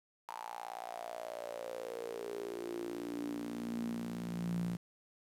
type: tone with high-pass filter sweep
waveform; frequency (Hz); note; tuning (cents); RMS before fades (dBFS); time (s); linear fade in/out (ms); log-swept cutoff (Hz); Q
sawtooth; 58.27; A#1; 0; -41; 0.28-4.77; 10; 920 to 160; 8.1
effects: resampled to 32000 Hz + 10-bit

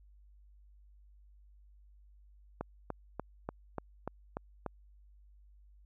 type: click train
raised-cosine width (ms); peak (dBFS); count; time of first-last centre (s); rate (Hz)
1; -22; 8; 2.61-4.663; 3.41
effects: added 50 Hz sine -57 dBFS peak until 5.85 s

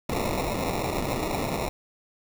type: noise with sample-and-hold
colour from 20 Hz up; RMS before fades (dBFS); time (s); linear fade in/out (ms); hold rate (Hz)
violet; -28; 0.09-1.69; 5; 1575
effects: none

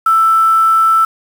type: tone with quantisation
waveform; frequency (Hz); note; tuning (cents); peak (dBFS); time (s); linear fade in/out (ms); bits
sine; 1325; E6; +9; -7; 0.06-1.05; 5; 5
effects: none

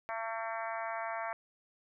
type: harmonic tone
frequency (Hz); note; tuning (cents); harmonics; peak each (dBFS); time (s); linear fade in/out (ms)
225.7; A3; +44; 3 / 4 / 5 / 6 / 7 / 8 / 9 / 10; -39 / -41 / -43 / -45 / -46 / -47 / -48 / -49; 0.09-1.33; 0
effects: none

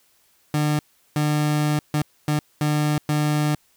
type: tone bursts at uneven times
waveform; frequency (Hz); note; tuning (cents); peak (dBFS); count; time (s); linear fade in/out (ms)
30% pulse; 150; D3; +37; -16; 6; 0.54-0.79 / 1.16-1.79 / 1.94-2.02 / 2.28-2.39 / 2.61-2.98 / 3.09-3.55; 2
effects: white hiss -61 dBFS RMS until 3.76 s

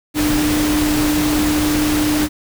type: tone in noise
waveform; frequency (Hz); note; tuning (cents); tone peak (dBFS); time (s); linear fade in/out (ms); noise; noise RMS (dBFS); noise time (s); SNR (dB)
sine; 300.8; D4; +42; -15; 0.14-2.29; 50; pink; -21; 0.14-2.29; +3
effects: none

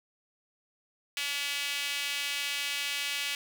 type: tone with high-pass filter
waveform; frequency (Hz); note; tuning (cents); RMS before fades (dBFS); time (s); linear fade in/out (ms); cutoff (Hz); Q
sawtooth; 285.3; C#4; +50; -33; 1.17-3.35; 2; 2600; 2.2
effects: none

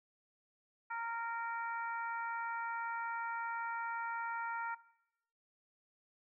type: harmonic tone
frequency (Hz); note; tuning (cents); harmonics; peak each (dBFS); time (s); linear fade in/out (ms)
462.7; A#4; -13; 2 / 3 / 4 / 5; -41 / -41 / -48 / -51; 0.9-4.75; 10
effects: noise-tail reverb RT60 0.8 s tail -18 dB re dry

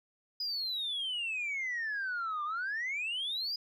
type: exponential two-way sweep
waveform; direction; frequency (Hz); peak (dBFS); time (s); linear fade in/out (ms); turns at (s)
sine; down then up; 5000 to 1174.7 to 5000; -31; 0.4-3.56; 5; 2.44
effects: tanh soft clip ceiling -30 dBFS

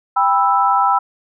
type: chord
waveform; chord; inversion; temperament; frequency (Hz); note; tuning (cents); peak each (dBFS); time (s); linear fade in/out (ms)
sine; E minor; first; equal with one note detuned; 794.5 / 987.8 / 1318.5; G5 / B5 / E6; +23 / 0 / 0; -16; 0.16-0.99; 10
effects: none

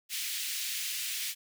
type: high-pass noise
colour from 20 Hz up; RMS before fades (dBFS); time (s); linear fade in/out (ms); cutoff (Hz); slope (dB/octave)
pink; -35; 0.09-1.35; 50; 2300; 24
effects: none

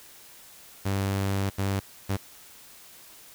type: tone bursts at uneven times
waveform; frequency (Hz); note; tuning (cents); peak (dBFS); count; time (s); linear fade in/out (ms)
sawtooth; 98; G2; 0; -21; 3; 0.85-1.5 / 1.58-1.8 / 2.09-2.17; 10
effects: white hiss -50 dBFS RMS until 3.34 s

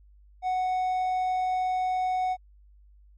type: tone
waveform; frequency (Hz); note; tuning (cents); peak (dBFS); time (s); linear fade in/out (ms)
triangle; 740; F#5; 0; -22; 0.42-2.37; 50
effects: added 50 Hz sine -52 dBFS peak until 3.17 s + MP3 32 kbps

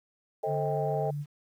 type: chord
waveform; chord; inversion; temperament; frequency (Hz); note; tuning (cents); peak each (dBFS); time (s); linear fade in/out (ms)
sine; A half-diminished seventh; none; just; 440 / 528 / 633.6 / 792; A4 / C5 / Eb5 / G5; 0 / +16 / +31 / +18; -32 / -36 / -32 / -33; 0.43-1.11; 10
type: tone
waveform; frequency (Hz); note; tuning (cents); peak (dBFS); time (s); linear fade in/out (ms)
sine; 145.8; D3; -12; -31; 0.46-1.26; 50
effects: tanh soft clip ceiling -16 dBFS + 10-bit

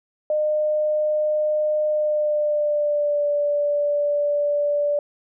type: tone with pitch glide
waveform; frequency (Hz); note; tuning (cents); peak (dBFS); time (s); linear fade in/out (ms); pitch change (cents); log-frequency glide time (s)
sine; 608 to 582.9; D#5 to D5; -40 to -13; -18; 0.3-4.99; 2; -73; 1.88-3.27
effects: none

